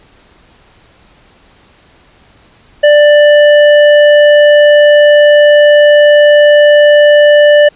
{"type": "tone with tanh clipping", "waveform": "sine", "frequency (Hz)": 590, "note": "D5", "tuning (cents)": 8, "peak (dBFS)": -4, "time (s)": [2.83, 7.69], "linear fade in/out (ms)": 10, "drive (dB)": 17, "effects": ["pink hiss -45 dBFS RMS until 7.75 s", "resampled to 8000 Hz"]}